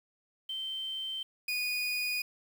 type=tone pair in turn; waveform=sine / 30% pulse; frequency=3112 / 2470 Hz; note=G7 / D#7; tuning=-13 / -13 cents; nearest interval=major third; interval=400 cents; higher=first; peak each=-34 / -28 dBFS; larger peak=second; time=0.49-1.23 / 1.48-2.22 s; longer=neither; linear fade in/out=5 ms; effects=9-bit